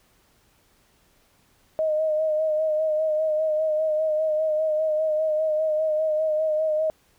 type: tone with vibrato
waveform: sine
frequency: 622.3 Hz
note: D#5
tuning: in tune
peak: -20 dBFS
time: 1.79-6.9 s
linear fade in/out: 0 ms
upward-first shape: sine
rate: 5 Hz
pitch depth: 34 cents each way
effects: pink hiss -62 dBFS RMS until 7.18 s